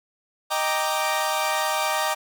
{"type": "chord", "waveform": "sawtooth", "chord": "Eb major seventh", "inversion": "none", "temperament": "equal", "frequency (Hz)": [622.3, 784, 932.3, 1174.7], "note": ["Eb5", "G5", "Bb5", "D6"], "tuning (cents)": [0, 0, 0, 0], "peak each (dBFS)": -24, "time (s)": [0.5, 2.15], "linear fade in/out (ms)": 20, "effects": []}